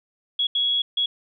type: tone bursts at uneven times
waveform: sine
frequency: 3343 Hz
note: G#7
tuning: 11 cents sharp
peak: -19 dBFS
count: 3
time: 0.39-0.47 / 0.55-0.82 / 0.97-1.06 s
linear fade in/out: 5 ms
effects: none